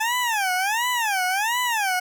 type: tone with vibrato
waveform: 20% pulse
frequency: 853 Hz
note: G#5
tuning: 46 cents sharp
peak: -16 dBFS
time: 0-2 s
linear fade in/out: 10 ms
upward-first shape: sine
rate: 1.4 Hz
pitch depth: 270 cents each way
effects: none